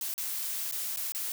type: noise with dropouts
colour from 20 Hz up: blue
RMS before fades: -34 dBFS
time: 0.01-1.32 s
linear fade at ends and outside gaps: 1 ms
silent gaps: 0.14-0.179 / 0.713-0.723 / 0.962-0.971 / 1.121-1.148 s
effects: none